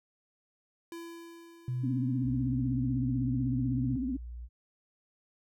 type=tone with exponential decay; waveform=square; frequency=336.3 Hz; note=E4; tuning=35 cents sharp; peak=-40 dBFS; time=0.92-2.99 s; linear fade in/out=1 ms; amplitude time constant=450 ms
type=tone; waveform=sine; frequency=125.4 Hz; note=B2; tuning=27 cents sharp; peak=-30 dBFS; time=1.68-3.96 s; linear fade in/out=2 ms
type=tone with vibrato; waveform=sine; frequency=258.7 Hz; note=C4; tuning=19 cents flat; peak=-30 dBFS; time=1.83-4.17 s; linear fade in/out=10 ms; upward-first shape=triangle; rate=16 Hz; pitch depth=140 cents each way
type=tone with pitch glide; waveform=sine; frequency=60.8 to 59.62 Hz; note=B1 to A#1; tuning=-26 to +40 cents; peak=-39 dBFS; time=2.22-4.49 s; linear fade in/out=50 ms; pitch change=-34 cents; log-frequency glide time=2.33-2.82 s
effects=none